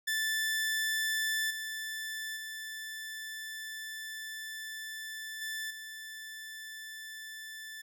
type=tone with level steps; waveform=sawtooth; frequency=1758 Hz; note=A6; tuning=2 cents flat; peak=-26 / -33 / -36 / -32 / -39 dBFS; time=0.07-7.82 s; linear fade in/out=10 ms; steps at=1.5 / 2.36 / 5.41 / 5.7 s; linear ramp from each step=10 ms; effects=none